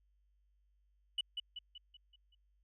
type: tone with echo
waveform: sine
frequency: 2960 Hz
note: F#7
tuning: in tune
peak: -30 dBFS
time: 1.18-1.21 s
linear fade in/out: 5 ms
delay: 190 ms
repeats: 6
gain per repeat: -6 dB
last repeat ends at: 2.35 s
effects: tanh soft clip ceiling -30 dBFS + added 50 Hz sine -70 dBFS peak until 2.63 s